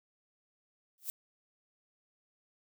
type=noise with exponential growth; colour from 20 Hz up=violet; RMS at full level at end=-33 dBFS; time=0.98-1.1 s; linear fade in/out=0 ms; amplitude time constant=24 ms; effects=none